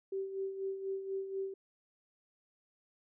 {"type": "tone with tremolo", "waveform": "sine", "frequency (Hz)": 387.2, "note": "G4", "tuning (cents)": -21, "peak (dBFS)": -33, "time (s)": [0.12, 1.54], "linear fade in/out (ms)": 5, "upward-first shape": "sine", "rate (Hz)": 4.1, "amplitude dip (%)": 60, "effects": []}